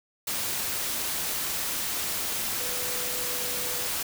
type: tone in noise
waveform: sine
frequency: 493.9 Hz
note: B4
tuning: in tune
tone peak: -40 dBFS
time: 2.6-3.87 s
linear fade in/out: 5 ms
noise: white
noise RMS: -30 dBFS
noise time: 0.27-4.03 s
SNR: -13 dB
effects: none